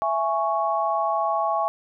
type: chord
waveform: sine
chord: C# minor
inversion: first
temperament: just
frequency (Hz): 665.2 / 831.5 / 1108.7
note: E5 / G#5 / C#6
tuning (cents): +16 / +2 / 0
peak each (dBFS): -25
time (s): 0.02-1.68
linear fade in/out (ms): 0
effects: none